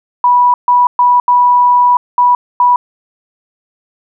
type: tone bursts at uneven times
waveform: sine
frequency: 980 Hz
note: B5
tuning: 14 cents flat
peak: -5 dBFS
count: 6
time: 0.24-0.54 / 0.68-0.87 / 0.99-1.2 / 1.28-1.97 / 2.18-2.35 / 2.6-2.76 s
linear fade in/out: 2 ms
effects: none